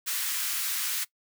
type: high-pass noise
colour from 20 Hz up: white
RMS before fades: -30 dBFS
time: 0.06-1.05 s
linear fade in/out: 20 ms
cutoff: 1200 Hz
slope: 24 dB/octave
effects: noise-tail reverb RT60 0.1 s tail -21 dB re dry